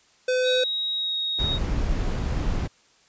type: tone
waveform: square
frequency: 507 Hz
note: B4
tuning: 45 cents sharp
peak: -21 dBFS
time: 0.28-0.64 s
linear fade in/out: 5 ms
type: tone with pitch glide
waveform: sine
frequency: 3800 to 3761 Hz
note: A#7 to A#7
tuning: +33 to +15 cents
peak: -24 dBFS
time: 0.43-1.59 s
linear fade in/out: 50 ms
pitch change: -18 cents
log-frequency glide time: 0.95-1.15 s
type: noise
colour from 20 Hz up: brown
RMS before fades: -25 dBFS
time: 1.38-2.68 s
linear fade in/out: 20 ms
effects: white hiss -59 dBFS RMS until 3.08 s + resampled to 16000 Hz